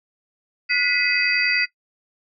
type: tone cluster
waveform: sine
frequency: 1451 / 1980 / 2070 / 2538 / 4683 Hz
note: F#6 / B6 / C7 / D#7 / D8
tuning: -34 / +4 / -19 / +34 / -6 cents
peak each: -28 / -22 / -27 / -22 / -26 dBFS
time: 0.69-1.66 s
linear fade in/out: 20 ms
effects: noise-tail reverb RT60 0.1 s tail -19 dB re dry